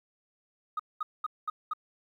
sine tone bursts, 1249 Hz, D#6, 6 cents sharp, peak -27 dBFS, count 5, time 0.77-1.735 s, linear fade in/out 5 ms, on 25 ms, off 210 ms, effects tanh soft clip ceiling -26 dBFS + 11-bit

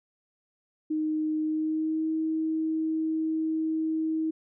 sine tone with pitch glide, 310.2 to 317.8 Hz, D#4 to D#4, -5 to +37 cents, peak -25 dBFS, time 0.9-4.31 s, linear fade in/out 10 ms, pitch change +42 cents, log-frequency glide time 1.41-2.1 s, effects none

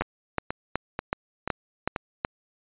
two click trains, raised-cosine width 0.5 ms, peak -13 / -9 dBFS, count 5 / 7, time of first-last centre 0.02-1.962 / 0.01-2.249 s, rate 2.06 / 2.68 Hz, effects resampled to 8000 Hz

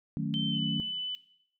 sine chord, D# half-diminished seventh, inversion none, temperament equal with one note detuned, 154.58 / 185 / 220 / 277.2 Hz, D#3 / F#3 / A3 / C#4, -11 / 0 / 0 / 0 cents, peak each -33 / -35 / -35 / -37 dBFS, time 0.17-0.8 s, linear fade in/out 0 ms
sine tone with pitch glide, 3100 to 2998 Hz, G7 to F#7, -20 to +22 cents, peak -31 dBFS, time 0.34-1.15 s, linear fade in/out 0 ms, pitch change -58 cents, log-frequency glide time 0.5-0.61 s
effects noise-tail reverb RT60 0.7 s tail -17 dB re dry

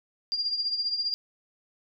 sine tone with tremolo, 4793 Hz, D8, 34 cents sharp, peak -23 dBFS, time 0.32-1.14 s, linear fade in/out 0 ms, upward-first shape triangle, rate 15 Hz, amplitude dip 70%, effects none

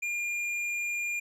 triangle tone with hard clipping, 2408 Hz, D7, 43 cents sharp, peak -31 dBFS, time 0.02-1.2 s, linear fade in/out 10 ms, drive 11 dB, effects none

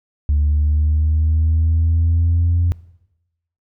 sine linear sweep, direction up, 72.8 to 86.8 Hz, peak -11 dBFS, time 0.29-2.72 s, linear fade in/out 0 ms, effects noise-tail reverb RT60 0.9 s tail -21 dB re dry + tanh soft clip ceiling -10 dBFS

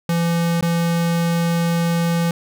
square tone with dropouts, 169.1 Hz, E3, 44 cents sharp, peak -17 dBFS, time 0.09-2.31 s, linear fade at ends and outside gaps 2 ms, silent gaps 0.61-0.625 s, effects none

